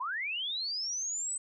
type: linear sweep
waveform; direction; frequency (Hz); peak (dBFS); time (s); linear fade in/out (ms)
sine; up; 933 to 8190; -32; 0-1.38; 10
effects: none